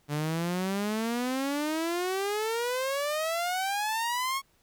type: exponential sweep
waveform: sawtooth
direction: up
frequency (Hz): 144.3 to 1108.7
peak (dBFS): -24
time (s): 0.08-4.42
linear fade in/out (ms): 50
effects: pink hiss -67 dBFS RMS until 4.62 s